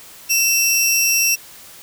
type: tone pair together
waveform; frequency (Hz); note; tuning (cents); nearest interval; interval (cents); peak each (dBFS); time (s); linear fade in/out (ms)
sawtooth; 2677 / 5672; E7 / F8; +26 / +26; octave + minor second; 1300; -14; 0.29-1.36; 20
effects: white hiss -41 dBFS RMS until 1.82 s